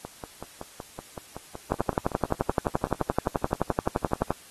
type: two click trains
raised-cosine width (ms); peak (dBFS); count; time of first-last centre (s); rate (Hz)
1; -9 / -22; 31 / 16; 1.72-4.306 / 0.05-2.87; 11.6 / 5.32
effects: white hiss -50 dBFS RMS until 4.5 s + AAC 32 kbps